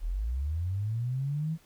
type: linear sweep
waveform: sine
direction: up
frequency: 35.37 to 164.81 Hz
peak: -28 dBFS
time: 0-1.58 s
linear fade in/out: 50 ms
effects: pink hiss -62 dBFS RMS until 1.65 s